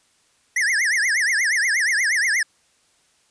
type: tone with vibrato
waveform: square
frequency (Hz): 1868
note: A#6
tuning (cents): +3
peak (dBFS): -18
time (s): 0.56-2.43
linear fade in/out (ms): 5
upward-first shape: triangle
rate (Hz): 8.4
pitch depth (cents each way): 280
effects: white hiss -61 dBFS RMS until 3.3 s + resampled to 22050 Hz